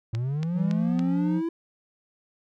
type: linear sweep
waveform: triangle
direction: up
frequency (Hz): 108.7 to 337.3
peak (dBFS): -23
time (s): 0.13-1.49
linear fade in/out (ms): 5
type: click train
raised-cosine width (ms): 0.2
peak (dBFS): -20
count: 4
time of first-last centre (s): 0.15-0.993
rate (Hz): 3.56
type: tone with pitch glide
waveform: triangle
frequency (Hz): 166.4 to 176.19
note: E3 to F3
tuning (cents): +17 to +16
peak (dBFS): -22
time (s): 0.54-1.42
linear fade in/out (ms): 50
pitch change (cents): +99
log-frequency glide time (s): 0.71-0.91
effects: none